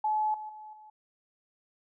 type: tone with level steps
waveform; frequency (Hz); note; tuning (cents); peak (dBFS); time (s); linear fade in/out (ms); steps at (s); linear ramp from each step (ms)
sine; 857; A5; -46; -25 / -37 / -43 / -49; 0.04-0.9; 5; 0.34 / 0.49 / 0.73; 2
effects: none